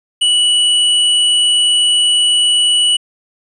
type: tone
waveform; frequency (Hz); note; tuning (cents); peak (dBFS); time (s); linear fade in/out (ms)
square; 2947; F#7; -8; -10; 0.21-2.97; 10
effects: resampled to 24000 Hz